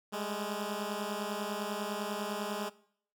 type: beating tone pair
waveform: 10% pulse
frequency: 202.7 / 212.7 Hz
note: G#3 / G#3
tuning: -42 / +42 cents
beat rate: 10 Hz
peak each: -29 dBFS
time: 0.12-2.7 s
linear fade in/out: 20 ms
effects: noise-tail reverb RT60 0.6 s tail -20 dB re dry